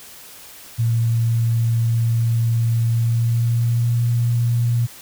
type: tone with pitch glide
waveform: sine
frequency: 115.5 to 118.75 Hz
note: A#2 to A#2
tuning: -16 to +33 cents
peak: -15 dBFS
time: 0.78-4.87 s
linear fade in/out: 20 ms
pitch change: +49 cents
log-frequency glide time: 2.91-4.02 s
effects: white hiss -41 dBFS RMS until 5.01 s